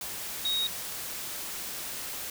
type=tone in noise; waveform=sine; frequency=3776 Hz; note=A#7; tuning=22 cents sharp; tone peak=-26 dBFS; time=0.45-0.67 s; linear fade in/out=2 ms; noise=white; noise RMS=-37 dBFS; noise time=0.01-2.3 s; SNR=+8 dB; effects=none